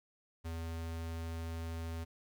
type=tone; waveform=square; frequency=82.41 Hz; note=E2; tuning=in tune; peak=-39 dBFS; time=0.44-2.05 s; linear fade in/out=20 ms; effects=12-bit